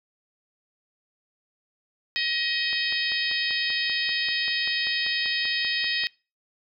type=harmonic tone; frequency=631 Hz; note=D#5; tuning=24 cents sharp; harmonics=3 / 4 / 5 / 6 / 7 / 8; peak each=-29 / -30 / -31 / -32 / -32 / -33 dBFS; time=2.16-6.07 s; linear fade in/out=0 ms
type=click train; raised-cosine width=0.5 ms; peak=-26 dBFS; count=18; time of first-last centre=2.73-6.037 s; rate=5.14 Hz
effects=noise-tail reverb RT60 0.3 s tail -23 dB re dry